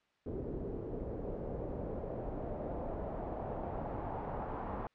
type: noise with low-pass filter sweep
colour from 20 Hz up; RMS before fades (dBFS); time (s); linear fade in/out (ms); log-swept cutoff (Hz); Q
pink; -40; 0.26-4.87; 0; 400 to 940; 2.3
effects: white hiss -74 dBFS RMS until 4.94 s + low-pass 3000 Hz 12 dB/octave